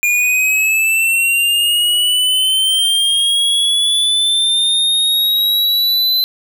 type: linear sweep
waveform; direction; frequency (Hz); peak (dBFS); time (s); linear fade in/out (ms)
square; up; 2418 to 4049; -12; 0.03-6.24; 0
effects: none